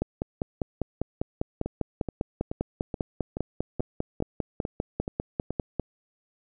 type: two click trains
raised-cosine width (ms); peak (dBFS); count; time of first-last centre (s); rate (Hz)
2; -17 / -13; 10 / 30; 1.66-5.506 / 0.02-5.797; 2.34 / 5.02
effects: none